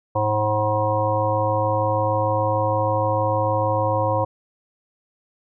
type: harmonic tone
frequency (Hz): 106.6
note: G#2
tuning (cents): +46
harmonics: 1 / 3 / 5 / 7 / 9 / 10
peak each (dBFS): -24 / -31 / -22 / -27 / -24 / -29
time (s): 0.15-4.25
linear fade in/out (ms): 10
effects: none